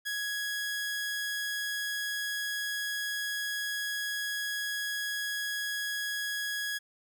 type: tone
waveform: sawtooth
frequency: 1666 Hz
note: G#6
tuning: 5 cents sharp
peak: -28 dBFS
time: 0.05-6.79 s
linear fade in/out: 20 ms
effects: none